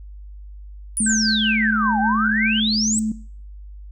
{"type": "exponential two-way sweep", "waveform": "sine", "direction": "down then up", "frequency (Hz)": [10050, 762, 8160], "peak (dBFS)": -19, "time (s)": [0.97, 2.99], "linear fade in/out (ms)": 0, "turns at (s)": 2}
{"type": "tone with vibrato", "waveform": "sine", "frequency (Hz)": 216.8, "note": "A3", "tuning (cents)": -25, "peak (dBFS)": -19, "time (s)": [1, 3.12], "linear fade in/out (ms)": 5, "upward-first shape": "sine", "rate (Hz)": 2.1, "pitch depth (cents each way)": 9}
{"type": "tone with tremolo", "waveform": "sine", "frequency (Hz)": 1555, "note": "G6", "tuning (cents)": -14, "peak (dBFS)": -20, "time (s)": [1.06, 2.6], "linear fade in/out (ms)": 5, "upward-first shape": "triangle", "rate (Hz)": 5.2, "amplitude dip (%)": 80}
{"effects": ["noise-tail reverb RT60 0.5 s tail -19 dB re dry", "added 50 Hz sine -35 dBFS peak until 3.91 s"]}